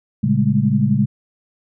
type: tone cluster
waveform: sine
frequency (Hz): 114.5 / 139.1 / 200.8 / 212.3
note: A#2 / C#3 / G3 / G#3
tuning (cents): -31 / +6 / +42 / +38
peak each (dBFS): -21 / -18 / -18 / -19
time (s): 0.23-1.06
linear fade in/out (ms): 10
effects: none